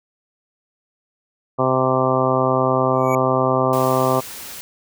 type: harmonic tone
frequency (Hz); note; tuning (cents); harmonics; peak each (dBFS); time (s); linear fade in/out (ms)
130; C3; -11; 1 / 2 / 3 / 4 / 5 / 6 / 7 / 8 / 9; -24 / -24 / -23 / -22 / -22 / -26 / -27 / -25 / -23; 1.58-4.21; 20
type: tone with exponential growth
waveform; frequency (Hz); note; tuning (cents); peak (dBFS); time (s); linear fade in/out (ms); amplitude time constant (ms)
square; 2265; C#7; +37; -25; 2.92-3.15; 2; 48
type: noise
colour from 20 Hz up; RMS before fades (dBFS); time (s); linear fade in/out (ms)
white; -34; 3.73-4.61; 0
effects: none